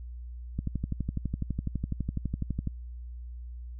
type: click train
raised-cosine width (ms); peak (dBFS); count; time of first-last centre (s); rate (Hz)
5; -18; 26; 0.59-2.673; 12
effects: added 60 Hz sine -38 dBFS peak until 3.79 s

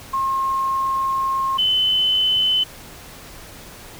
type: tone pair in turn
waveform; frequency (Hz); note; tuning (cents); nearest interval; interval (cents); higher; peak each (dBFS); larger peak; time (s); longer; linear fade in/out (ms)
sine; 1072 / 3032; C6 / F#7; +42 / +42; octave + tritone; 1800; second; -18 / -15; second; 0.13-1.58 / 1.58-2.64; first; 10
effects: pink hiss -40 dBFS RMS until 3.99 s

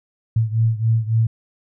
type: beating tone pair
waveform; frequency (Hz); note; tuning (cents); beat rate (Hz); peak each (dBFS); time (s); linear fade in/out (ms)
sine; 111.5 / 115.1; A2 / A#2; +23 / -22; 3.6; -17 / -20; 0.36-1.27; 5
effects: none

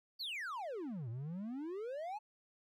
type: exponential two-way sweep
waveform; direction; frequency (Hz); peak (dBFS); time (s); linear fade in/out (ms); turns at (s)
triangle; down then up; 4699 to 110 to 878; -38; 0.19-2.19; 20; 1.09
effects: none

